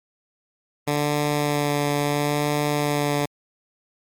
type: tone with vibrato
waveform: 10% pulse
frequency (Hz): 146.3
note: D3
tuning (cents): -6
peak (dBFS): -12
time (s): 0.87-3.26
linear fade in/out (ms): 10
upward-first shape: sine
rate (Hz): 0.73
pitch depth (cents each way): 15
effects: MP3 96 kbps